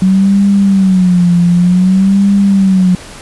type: tone with vibrato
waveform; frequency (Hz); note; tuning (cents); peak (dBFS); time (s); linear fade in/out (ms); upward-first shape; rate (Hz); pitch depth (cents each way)
sine; 186.1; F#3; +10; -5; 0.02-2.95; 2; sine; 0.54; 120
effects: pink hiss -31 dBFS RMS until 3.21 s + resampled to 24000 Hz